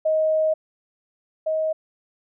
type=tone pair in turn; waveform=sine; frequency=628 / 630.8 Hz; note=D#5 / D#5; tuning=+16 / +24 cents; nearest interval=unison; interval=8 cents; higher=second; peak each=-17 / -20 dBFS; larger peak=first; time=0.05-0.54 / 1.46-1.73 s; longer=first; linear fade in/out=10 ms; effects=none